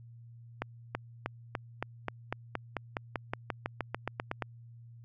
accelerating click train, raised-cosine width 0.5 ms, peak -17 dBFS, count 20, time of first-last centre 0.62-4.423 s, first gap 330 ms, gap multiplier 0.94, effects added 117 Hz sine -49 dBFS peak until 5.04 s

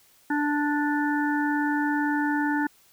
harmonic tone, 293.7 Hz, D4, in tune, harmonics 1 / 3 / 5 / 6, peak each -24 / -29 / -31 / -32 dBFS, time 0.3-2.67 s, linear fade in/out 5 ms, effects white hiss -59 dBFS RMS until 2.92 s

